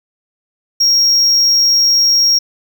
triangle tone, 5588 Hz, F8, in tune, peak -7 dBFS, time 0.8-2.39 s, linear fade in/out 10 ms, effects none

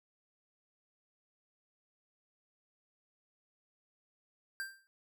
square tone with exponential decay, 1578 Hz, G6, 11 cents sharp, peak -35 dBFS, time 4.6-4.87 s, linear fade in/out 0 ms, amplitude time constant 57 ms, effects none

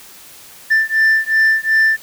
sine beating tone pair, 1772 / 1774.7 Hz, A6 / A6, +12 / +14 cents, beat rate 2.7 Hz, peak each -12 dBFS, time 0.7-1.97 s, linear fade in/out 20 ms, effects tanh soft clip ceiling -8 dBFS + white hiss -40 dBFS RMS until 2.02 s

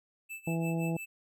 square tone with tremolo, 2637 Hz, E7, in tune, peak -39 dBFS, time 0.29-1.06 s, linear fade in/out 20 ms, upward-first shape sine, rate 5.8 Hz, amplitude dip 90%
harmonic tone, 165.6 Hz, E3, 8 cents sharp, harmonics 1 / 2 / 3 / 4 / 5, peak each -30 / -36 / -40 / -42 / -44 dBFS, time 0.47-0.97 s, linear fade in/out 5 ms
effects none

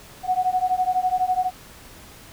sine beating tone pair, 732 / 744 Hz, F#5 / F#5, -19 / +9 cents, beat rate 12 Hz, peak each -22 dBFS, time 0.23-1.51 s, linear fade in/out 50 ms, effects pink hiss -45 dBFS RMS until 2.32 s

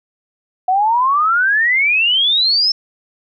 sine exponential sweep, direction up, 726 to 5340 Hz, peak -11 dBFS, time 0.68-2.72 s, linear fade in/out 5 ms, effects none

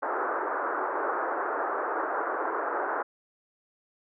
white band-pass noise, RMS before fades -30 dBFS, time 0.02-3.03 s, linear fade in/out 10 ms, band 320 to 1500 Hz, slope 48 dB/octave, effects none

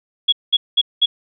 sine tone bursts, 3348 Hz, G#7, 13 cents sharp, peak -10 dBFS, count 4, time 0.28-1.06 s, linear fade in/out 10 ms, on 45 ms, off 200 ms, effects none

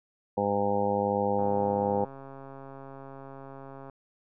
harmonic tone, 101.4 Hz, G#2, 41 cents flat, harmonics 1 / 2 / 3 / 4 / 5 / 6 / 7 / 8 / 9, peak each -38 / -32 / -39 / -34 / -28 / -38 / -39 / -30 / -36 dBFS, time 0.37-2.05 s, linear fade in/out 10 ms
click train, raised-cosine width 1 ms, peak -31 dBFS, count 342, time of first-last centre 1.39-3.897 s, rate 136 Hz
effects none

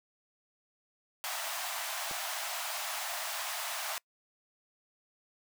pink high-pass noise, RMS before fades -37 dBFS, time 1.24-3.98 s, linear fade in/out 0 ms, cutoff 620 Hz, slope 96 dB/octave
clicks, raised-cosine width 1 ms, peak -29 / -36 dBFS, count 2, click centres 2.112 / 2.118 s
effects noise-tail reverb RT60 0.1 s tail -26 dB re dry

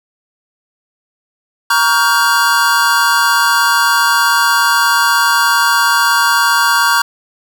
square chord, G half-diminished seventh, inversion first, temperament just, 940.8 / 1128.9 / 1411.2 / 1568 Hz, Bb5 / Db6 / F6 / G6, +16 / +31 / +18 / 0 cents, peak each -16 dBFS, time 1.7-7.02 s, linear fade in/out 5 ms, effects none

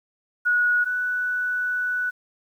sine tone pair in turn, 1458 / 1482.6 Hz, F#6 / F#6, -26 / +3 cents, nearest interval unison, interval 29 cents, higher second, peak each -17 / -22 dBFS, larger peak first, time 0.45-0.85 / 0.85-2.11 s, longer second, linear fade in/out 20 ms, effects 9-bit

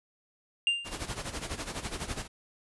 triangle tone with exponential decay, 2794 Hz, F7, in tune, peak -19 dBFS, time 0.67-1.01 s, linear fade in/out 1 ms, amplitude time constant 72 ms
pink noise with tremolo, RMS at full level -34 dBFS, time 0.84-2.28 s, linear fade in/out 50 ms, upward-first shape sine, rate 12 Hz, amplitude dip 75%
effects resampled to 24000 Hz

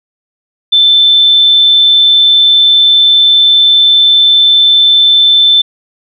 sine tone, 3535 Hz, A7, 7 cents sharp, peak -3 dBFS, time 0.72-5.62 s, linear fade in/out 10 ms, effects none

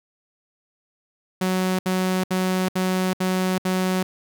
sawtooth tone bursts, 185.6 Hz, F#3, 6 cents sharp, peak -16 dBFS, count 6, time 1.41-4.03 s, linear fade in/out 5 ms, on 380 ms, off 68 ms, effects none

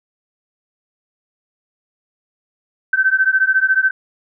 sine beating tone pair, 1533 / 1547 Hz, G6 / G6, -39 / -23 cents, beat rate 14 Hz, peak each -15 dBFS, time 2.93-3.91 s, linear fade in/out 5 ms, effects none

